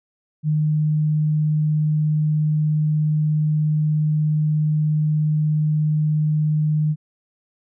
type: tone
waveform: sine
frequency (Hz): 152.8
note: D#3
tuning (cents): -31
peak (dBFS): -16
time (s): 0.43-6.96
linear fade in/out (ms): 50
effects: none